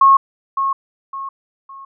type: tone with echo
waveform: sine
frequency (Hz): 1089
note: C#6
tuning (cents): -31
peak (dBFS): -6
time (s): 0.01-0.17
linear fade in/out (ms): 5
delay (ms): 560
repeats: 3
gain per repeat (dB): -9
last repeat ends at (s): 1.85
effects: none